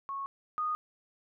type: tone pair in turn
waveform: sine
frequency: 1100 / 1234.7 Hz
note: C#6 / D#6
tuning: -14 / -14 cents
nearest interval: major second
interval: 200 cents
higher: second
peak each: -34 / -29 dBFS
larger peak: second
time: 0.09-0.26 / 0.58-0.75 s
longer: neither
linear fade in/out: 0 ms
effects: none

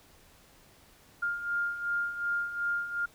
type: beating tone pair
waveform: sine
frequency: 1404 / 1406.7 Hz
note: F6 / F6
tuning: +9 / +12 cents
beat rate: 2.7 Hz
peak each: -36 / -30 dBFS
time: 1.22-3.06 s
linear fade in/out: 10 ms
effects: pink hiss -59 dBFS RMS until 3.14 s

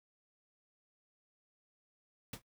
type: noise with exponential decay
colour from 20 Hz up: pink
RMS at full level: -37 dBFS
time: 2.33-2.42 s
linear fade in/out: 5 ms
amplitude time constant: 19 ms
effects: noise-tail reverb RT60 0.1 s tail -23 dB re dry

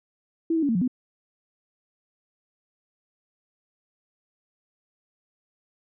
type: tone with pitch steps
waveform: sine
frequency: 328.9 / 322.4 / 284.5 / 227.6 / 178.1 / 252.2 Hz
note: E4 / E4 / C#4 / A#3 / F3 / B3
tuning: -4 / -38 / +45 / -41 / +34 / +36 cents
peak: -20 dBFS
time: 0.5-0.878 s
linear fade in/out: 5 ms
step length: 63 ms
effects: none

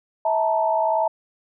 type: tone cluster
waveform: sine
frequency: 648 / 879 / 940 Hz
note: E5 / A5 / A#5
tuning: -30 / -2 / +14 cents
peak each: -21 / -21 / -27 dBFS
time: 0.25-1.08 s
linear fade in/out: 5 ms
effects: none

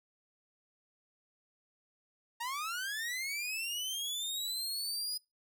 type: linear sweep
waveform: sawtooth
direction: up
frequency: 910 to 4978 Hz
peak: -32 dBFS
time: 2.4-5.18 s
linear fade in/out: 10 ms
effects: noise-tail reverb RT60 0.2 s tail -23 dB re dry

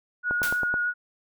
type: tone with vibrato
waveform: sine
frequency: 1450 Hz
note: F#6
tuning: 35 cents flat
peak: -23 dBFS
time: 0.23-0.94 s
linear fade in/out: 50 ms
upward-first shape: square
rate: 6.4 Hz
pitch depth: 10 cents each way
type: click train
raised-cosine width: 1 ms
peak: -17 dBFS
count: 5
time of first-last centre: 0.31-0.741 s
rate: 9.29 Hz
type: noise with exponential decay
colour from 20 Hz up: white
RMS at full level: -28 dBFS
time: 0.43-0.69 s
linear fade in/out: 1 ms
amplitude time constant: 56 ms
effects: none

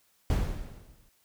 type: noise with exponential decay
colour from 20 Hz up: brown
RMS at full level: -23 dBFS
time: 0.3-1.09 s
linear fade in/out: 1 ms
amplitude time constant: 170 ms
effects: white hiss -68 dBFS RMS until 1.24 s

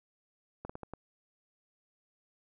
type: slowing click train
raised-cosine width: 1 ms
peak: -27 dBFS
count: 5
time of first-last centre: 0.65-0.936 s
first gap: 45 ms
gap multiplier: 1.32
effects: none

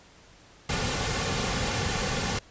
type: noise with comb filter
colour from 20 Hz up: pink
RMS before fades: -28 dBFS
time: 0.69-2.39 s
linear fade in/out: 5 ms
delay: 3.1 ms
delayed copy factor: -0.55
effects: pink hiss -54 dBFS RMS until 2.5 s + resampled to 16000 Hz

